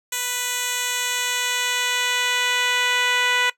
10% pulse tone with band-pass filter sweep, 493.9 Hz, B4, in tune, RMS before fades -22 dBFS, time 0.12-3.5 s, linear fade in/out 5 ms, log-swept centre 8600 to 2500 Hz, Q 0.77, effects noise-tail reverb RT60 0.1 s tail -18 dB re dry

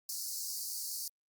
pink high-pass noise, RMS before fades -39 dBFS, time 0.09-1.08 s, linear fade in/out 2 ms, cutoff 4400 Hz, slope 96 dB/octave, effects Opus 48 kbps

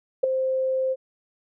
sine tone with ADSR envelope, 523.3 Hz, C5, in tune, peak -12 dBFS, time 0.23-0.96 s, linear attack 10 ms, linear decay 5 ms, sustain -9 dB, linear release 41 ms, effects none

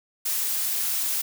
blue noise, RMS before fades -26 dBFS, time 0.25-1.22 s, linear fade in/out 10 ms, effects none

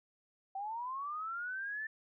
sine linear sweep, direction up, 760 to 1779 Hz, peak -37 dBFS, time 0.55-1.87 s, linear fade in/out 5 ms, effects none

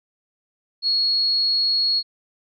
sine tone, 4326 Hz, C#8, 43 cents flat, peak -17 dBFS, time 0.82-2.03 s, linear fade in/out 50 ms, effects none

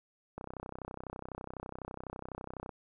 click train, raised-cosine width 1 ms, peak -27 dBFS, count 75, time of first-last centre 0.38-2.692 s, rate 32 Hz, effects none

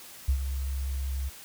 sine tone with ADSR envelope, 67.2 Hz, C2, 47 cents sharp, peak -18 dBFS, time 0.28-1.3 s, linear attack 10 ms, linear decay 83 ms, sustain -10 dB, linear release 23 ms, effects tanh soft clip ceiling -16 dBFS + white hiss -47 dBFS RMS until 1.44 s

